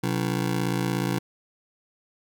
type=ring-modulated tone; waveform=25% pulse; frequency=155.56 Hz; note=D#3; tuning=in tune; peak=-17 dBFS; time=0.03-1.19 s; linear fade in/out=10 ms; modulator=28.5 Hz; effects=none